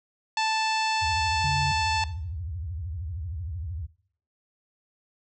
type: harmonic tone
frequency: 880 Hz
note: A5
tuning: in tune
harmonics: 1 / 2 / 3 / 4 / 5 / 6 / 7 / 8 / 9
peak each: -25 / -33 / -31 / -35 / -33 / -39 / -43 / -44 / -46 dBFS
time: 0.37-2.04 s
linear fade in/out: 2 ms
type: tone with vibrato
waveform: sine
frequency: 83 Hz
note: E2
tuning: 12 cents sharp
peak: -31 dBFS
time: 1.01-3.87 s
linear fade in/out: 20 ms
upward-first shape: sine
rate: 13 Hz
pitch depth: 280 cents each way
type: tone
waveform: sine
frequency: 140.7 Hz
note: C#3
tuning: 26 cents sharp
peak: -27 dBFS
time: 1.44-1.72 s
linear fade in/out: 5 ms
effects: noise-tail reverb RT60 0.5 s tail -17 dB re dry